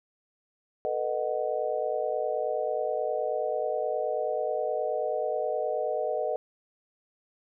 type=chord; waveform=sine; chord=B dominant seventh; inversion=third; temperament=just; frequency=444.5 / 493.9 / 617.4 / 740.8 Hz; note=A4 / B4 / D#5 / F#5; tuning=+18 / 0 / -14 / +2 cents; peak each=-33 / -32 / -30 / -34 dBFS; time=0.85-6.36 s; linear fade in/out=0 ms; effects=none